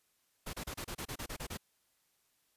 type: noise bursts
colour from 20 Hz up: pink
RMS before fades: -41 dBFS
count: 11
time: 0.46-1.574 s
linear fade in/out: 10 ms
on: 74 ms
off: 30 ms
effects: white hiss -75 dBFS RMS until 2.56 s + resampled to 32000 Hz